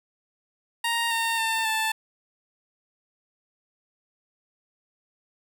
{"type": "tone with pitch steps", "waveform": "15% pulse", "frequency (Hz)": [932.3, 914.7, 897.4, 880.5], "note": ["A#5", "A#5", "A5", "A5"], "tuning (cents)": [0, -33, 34, 1], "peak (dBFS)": -17, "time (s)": [0.84, 1.92], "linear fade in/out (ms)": 5, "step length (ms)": 270, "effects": []}